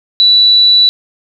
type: tone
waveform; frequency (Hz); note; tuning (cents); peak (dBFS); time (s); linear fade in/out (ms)
sine; 3951; B7; 0; -4; 0.2-0.89; 0
effects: 7-bit